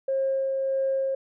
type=tone with tremolo; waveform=sine; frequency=537 Hz; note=C5; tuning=45 cents sharp; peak=-21 dBFS; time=0.08-1.15 s; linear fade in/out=5 ms; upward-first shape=sine; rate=1.6 Hz; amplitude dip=25%; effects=tanh soft clip ceiling -17 dBFS